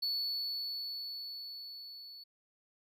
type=tone with level ramp; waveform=triangle; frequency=4435 Hz; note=C#8; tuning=in tune; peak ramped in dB=-30 to -47 dBFS; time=0.02-2.24 s; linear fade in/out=10 ms; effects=none